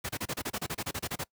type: noise bursts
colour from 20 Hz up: pink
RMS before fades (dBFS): -33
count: 15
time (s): 0.04-1.24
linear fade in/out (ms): 10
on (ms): 52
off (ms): 30
effects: noise-tail reverb RT60 0.1 s tail -23 dB re dry + high-pass 80 Hz 12 dB/octave